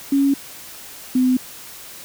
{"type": "tone pair in turn", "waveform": "sine", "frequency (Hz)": [277.4, 254.6], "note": ["C#4", "C4"], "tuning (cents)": [1, -47], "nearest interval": "minor second", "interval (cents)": 148, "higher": "first", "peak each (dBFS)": -13, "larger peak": "neither", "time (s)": [[0.12, 0.34], [1.15, 1.37]], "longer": "neither", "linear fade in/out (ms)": 5, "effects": ["white hiss -38 dBFS RMS until 2.04 s"]}